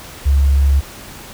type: tone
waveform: sine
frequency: 69.3 Hz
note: C#2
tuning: in tune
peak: -9 dBFS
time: 0.25-0.81 s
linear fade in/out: 20 ms
effects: pink hiss -35 dBFS RMS until 1.33 s